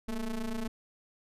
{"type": "ring-modulated tone", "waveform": "square", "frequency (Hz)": 108.8, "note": "A2", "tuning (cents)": -19, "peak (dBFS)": -30, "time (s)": [0.08, 0.68], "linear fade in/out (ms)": 5, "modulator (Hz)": 123, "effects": ["resampled to 32000 Hz"]}